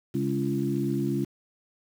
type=harmonic tone with a mistuned harmonic; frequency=68.4 Hz; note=C#2; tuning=23 cents flat; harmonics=2 / 3 / 4 / 5; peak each=-30 / -30 / -30 / -30 dBFS; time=0.14-1.25 s; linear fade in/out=10 ms; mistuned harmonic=4; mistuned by=+40 cents; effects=8-bit